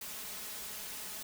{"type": "noise with comb filter", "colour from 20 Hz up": "white", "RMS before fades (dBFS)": -43, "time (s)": [0.01, 1.23], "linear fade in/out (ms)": 5, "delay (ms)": 4.7, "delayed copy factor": 0.55, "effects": []}